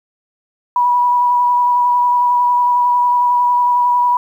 sine tone with vibrato, 976 Hz, B5, 21 cents flat, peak -10 dBFS, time 0.76-4.17 s, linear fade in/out 2 ms, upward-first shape square, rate 11 Hz, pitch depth 12 cents each way, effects 8-bit

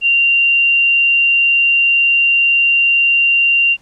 sine tone, 2771 Hz, F7, 14 cents flat, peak -9 dBFS, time 0.01-3.77 s, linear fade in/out 50 ms, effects pink hiss -52 dBFS RMS until 3.81 s + low-pass 8000 Hz 12 dB/octave

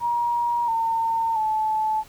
sine tone with pitch steps, 950 / 908.1 / 868.1 Hz, A#5 / A#5 / A5, +33 / -46 / -24 cents, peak -20 dBFS, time 0-2.04 s, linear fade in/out 50 ms, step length 680 ms, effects pink hiss -50 dBFS RMS until 2.08 s

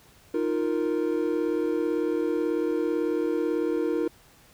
triangle chord, Eb suspended second, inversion none, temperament equal, 311.1 / 349.2 / 466.2 Hz, Eb4 / F4 / Bb4, 0 / 0 / 0 cents, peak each -26 dBFS, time 0.34-4.08 s, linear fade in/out 5 ms, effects pink hiss -56 dBFS RMS until 4.53 s

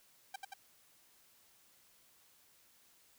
sawtooth tone with echo, 784 Hz, G5, in tune, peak -36 dBFS, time 0.34-0.36 s, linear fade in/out 5 ms, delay 89 ms, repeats 2, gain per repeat -2 dB, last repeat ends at 0.538 s, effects white hiss -67 dBFS RMS until 3.18 s

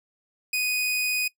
sawtooth tone, 2489 Hz, D#7, in tune, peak -20 dBFS, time 0.53-1.28 s, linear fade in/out 5 ms, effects noise-tail reverb RT60 0.1 s tail -21 dB re dry

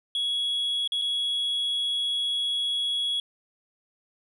sine tone with dropouts, 3345 Hz, G#7, 12 cents sharp, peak -22 dBFS, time 0.15-3.2 s, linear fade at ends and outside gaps 2 ms, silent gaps 0.876-0.92 / 1.016-1.019 s, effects tanh soft clip ceiling -23 dBFS

